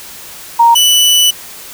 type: tone pair in turn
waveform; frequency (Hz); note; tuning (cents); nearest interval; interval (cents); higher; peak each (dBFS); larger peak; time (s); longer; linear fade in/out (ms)
sine / sawtooth; 932.3 / 2973; A#5 / F#7; 0 / +8; octave + minor sixth; 2008; second; -3; neither; 0.59-0.75 / 0.75-1.31; second; 10
effects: white hiss -31 dBFS RMS until 1.73 s